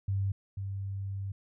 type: tone pair in turn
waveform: sine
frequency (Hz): 98 / 98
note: G2 / G2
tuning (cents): 0 / 0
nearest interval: unison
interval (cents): 0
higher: neither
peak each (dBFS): -27 / -33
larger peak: first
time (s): 0.08-0.32 / 0.57-1.32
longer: second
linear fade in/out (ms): 5
effects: none